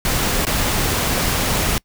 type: noise with dropouts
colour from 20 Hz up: pink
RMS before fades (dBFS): -19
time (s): 0.05-1.78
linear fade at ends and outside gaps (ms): 1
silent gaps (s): 0.451-0.468
effects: noise-tail reverb RT60 0.1 s tail -25 dB re dry